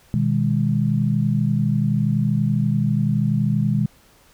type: chord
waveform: sine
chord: G# minor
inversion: first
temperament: equal with one note detuned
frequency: 123.47 / 155.56 / 204.3 Hz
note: B2 / D#3 / G#3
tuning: 0 / 0 / -28 cents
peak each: -21 dBFS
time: 0.14-3.86 s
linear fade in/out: 0 ms
effects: pink hiss -54 dBFS RMS until 4.33 s